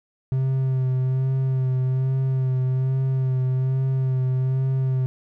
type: tone with vibrato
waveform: triangle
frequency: 130.81 Hz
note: C3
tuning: in tune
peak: -17 dBFS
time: 0.32-5.06 s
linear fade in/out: 0 ms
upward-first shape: sine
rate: 1.2 Hz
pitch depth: 26 cents each way
effects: none